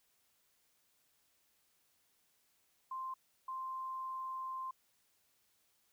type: tone bursts at uneven times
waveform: sine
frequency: 1046.5 Hz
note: C6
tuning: in tune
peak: -39 dBFS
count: 2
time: 2.91-3.14 / 3.48-4.71 s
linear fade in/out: 5 ms
effects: white hiss -75 dBFS RMS until 5.92 s